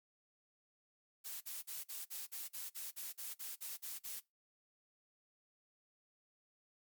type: noise bursts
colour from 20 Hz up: blue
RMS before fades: -45 dBFS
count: 14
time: 1.24-4.205 s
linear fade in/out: 20 ms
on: 170 ms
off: 45 ms
effects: noise-tail reverb RT60 0.2 s tail -21 dB re dry + MP3 96 kbps